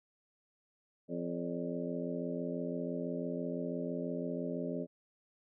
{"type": "harmonic tone with a mistuned harmonic", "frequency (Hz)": 86, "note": "F2", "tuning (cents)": -26, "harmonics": [2, 3, 4, 5, 6, 7], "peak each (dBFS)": [-41, -39, -44, -42, -45, -43], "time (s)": [1.08, 4.87], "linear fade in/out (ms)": 50, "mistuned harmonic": 6, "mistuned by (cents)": 100, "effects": []}